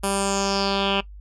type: tone with low-pass filter sweep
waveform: 10% pulse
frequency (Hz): 197.1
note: G3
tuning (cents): +10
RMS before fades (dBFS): -23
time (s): 0.03-1.01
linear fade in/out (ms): 10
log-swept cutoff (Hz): 11000 to 2800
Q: 4.4
effects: noise-tail reverb RT60 0.1 s tail -19 dB re dry + added 50 Hz sine -38 dBFS peak until 1.2 s